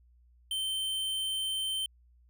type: tone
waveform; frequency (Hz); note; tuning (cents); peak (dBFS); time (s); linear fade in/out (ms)
square; 3104; G7; -18; -31; 0.51-1.86; 2
effects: added 60 Hz sine -59 dBFS peak until 2.29 s